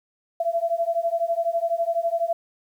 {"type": "beating tone pair", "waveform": "sine", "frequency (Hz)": [668, 680], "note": ["E5", "F5"], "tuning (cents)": [23, -46], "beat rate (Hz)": 12, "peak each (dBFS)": [-24, -24], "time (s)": [0.4, 2.33], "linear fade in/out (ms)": 5, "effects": ["9-bit"]}